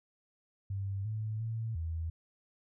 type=tone with pitch steps; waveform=sine; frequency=98.2 / 108.5 / 112.8 / 81.7 Hz; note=G2 / A2 / A2 / E2; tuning=+4 / -24 / +44 / -15 cents; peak=-33 dBFS; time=0.7-2.1 s; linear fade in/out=5 ms; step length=350 ms; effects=none